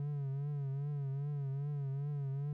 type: tone with vibrato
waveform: triangle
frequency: 140.9 Hz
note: C#3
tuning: 29 cents sharp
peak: -33 dBFS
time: 0-2.53 s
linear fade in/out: 2 ms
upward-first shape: triangle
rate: 2.5 Hz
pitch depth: 86 cents each way
effects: none